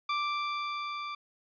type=tone with level ramp; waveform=sawtooth; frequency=1174.7 Hz; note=D6; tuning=in tune; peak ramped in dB=-24 to -32 dBFS; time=0.09-1.15 s; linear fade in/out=5 ms; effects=resampled to 11025 Hz